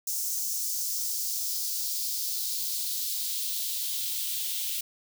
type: noise with high-pass filter sweep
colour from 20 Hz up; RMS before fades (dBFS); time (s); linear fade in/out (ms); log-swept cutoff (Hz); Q
blue; -31; 0.07-4.81; 5; 6200 to 3100; 2.3
effects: none